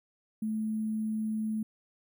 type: tone with sample-and-hold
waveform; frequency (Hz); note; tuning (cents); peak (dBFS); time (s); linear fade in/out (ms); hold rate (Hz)
sine; 217.2; A3; -22; -29; 0.42-1.63; 5; 11025
effects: none